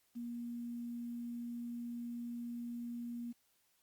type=tone with quantisation; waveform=sine; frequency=237.7 Hz; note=A#3; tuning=34 cents sharp; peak=-40 dBFS; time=0.15-3.33 s; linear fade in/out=20 ms; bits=11; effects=white hiss -75 dBFS RMS until 3.82 s + Opus 48 kbps